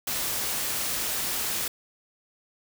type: noise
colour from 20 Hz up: white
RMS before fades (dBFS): -29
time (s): 0.07-1.68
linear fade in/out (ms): 5
effects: none